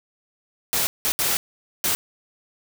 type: noise bursts at uneven times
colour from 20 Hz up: white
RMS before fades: -22 dBFS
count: 4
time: 0.73-0.87 / 1.05-1.12 / 1.19-1.37 / 1.84-1.95 s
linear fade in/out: 0 ms
effects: none